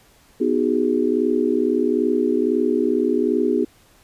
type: chord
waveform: sine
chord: G# minor seventh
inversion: first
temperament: just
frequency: 249.2 / 311.5 / 373.8 / 415.3 Hz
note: B3 / D#4 / F#4 / G#4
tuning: +16 / +2 / +18 / 0 cents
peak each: -22 dBFS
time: 0.4-3.65 s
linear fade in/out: 10 ms
effects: pink hiss -54 dBFS RMS until 4.03 s + resampled to 32000 Hz